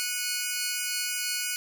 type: tone cluster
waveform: 10% pulse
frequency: 1467 / 2202 / 2471 Hz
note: F#6 / C#7 / D#7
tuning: -15 / -12 / -13 cents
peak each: -24 dBFS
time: 0-1.56 s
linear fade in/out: 0 ms
effects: none